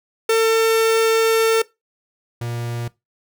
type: tone pair in turn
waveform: 45% pulse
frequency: 449.2 / 118.67 Hz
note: A4 / A#2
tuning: +36 / +31 cents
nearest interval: octave + major seventh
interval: 2305 cents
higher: first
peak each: -13 / -24 dBFS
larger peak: first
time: 0.29-1.62 / 2.41-2.88 s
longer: first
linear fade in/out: 5 ms
effects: noise-tail reverb RT60 0.2 s tail -20 dB re dry